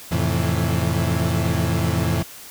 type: chord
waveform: 35% pulse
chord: F major seventh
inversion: none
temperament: equal with one note detuned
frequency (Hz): 86.45 / 110 / 130.81 / 164.81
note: F2 / A2 / C3 / E3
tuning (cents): -17 / 0 / 0 / 0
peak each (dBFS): -22 / -23 / -24 / -22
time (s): 0.11-2.23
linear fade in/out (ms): 10
effects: white hiss -40 dBFS RMS until 2.5 s